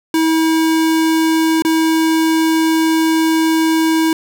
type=tone with dropouts; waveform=square; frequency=321.7 Hz; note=E4; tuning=42 cents flat; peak=-12 dBFS; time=0.14-4.13 s; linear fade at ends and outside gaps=2 ms; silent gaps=1.622-1.649 s; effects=none